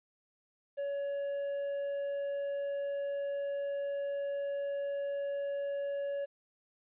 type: tone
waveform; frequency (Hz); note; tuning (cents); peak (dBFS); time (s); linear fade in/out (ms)
triangle; 563; C#5; +27; -31; 0.77-6.26; 20
effects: resampled to 8000 Hz + 12-bit